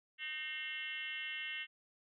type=tone with frequency modulation; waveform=sine; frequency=2431 Hz; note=D#7; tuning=41 cents flat; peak=-39 dBFS; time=0.18-1.67 s; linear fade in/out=50 ms; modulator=296 Hz; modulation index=2.4; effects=none